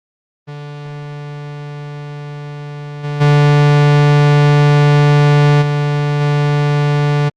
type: tone with level steps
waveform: 45% pulse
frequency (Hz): 146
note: D3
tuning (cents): -10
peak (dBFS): -25 / -18 / -7 / -13 / -11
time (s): 0.47-7.3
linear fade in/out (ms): 20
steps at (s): 3.03 / 3.2 / 5.61 / 6.2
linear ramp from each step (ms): 20
effects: low-pass 4000 Hz 12 dB/octave + Opus 24 kbps